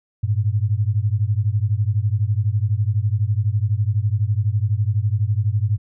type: beating tone pair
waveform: sine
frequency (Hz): 99.8 / 111.8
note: G2 / A2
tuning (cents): +32 / +28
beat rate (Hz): 12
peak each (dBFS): -19 / -20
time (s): 0.23-5.78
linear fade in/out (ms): 10
effects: none